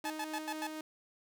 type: tone with tremolo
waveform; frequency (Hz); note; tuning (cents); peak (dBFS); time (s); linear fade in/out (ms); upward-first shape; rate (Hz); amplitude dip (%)
sawtooth; 311.1; D#4; 0; -35; 0.04-0.81; 2; sine; 4.1; 25
type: tone bursts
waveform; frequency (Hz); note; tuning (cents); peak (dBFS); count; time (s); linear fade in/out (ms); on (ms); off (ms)
sawtooth; 863; A5; -34; -32; 5; 0.05-0.669; 2; 51; 91
effects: none